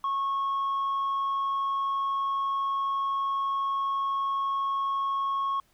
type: tone with tanh clipping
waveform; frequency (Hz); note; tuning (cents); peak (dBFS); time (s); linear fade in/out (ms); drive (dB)
sine; 1097; C#6; -18; -26; 0.04-5.6; 2; 1
effects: pink hiss -66 dBFS RMS until 5.73 s